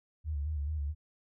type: tone with vibrato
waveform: sine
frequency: 74.5 Hz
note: D2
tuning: 25 cents sharp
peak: -31 dBFS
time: 0.24-0.95 s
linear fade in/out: 50 ms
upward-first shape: square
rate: 4.6 Hz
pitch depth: 68 cents each way
effects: none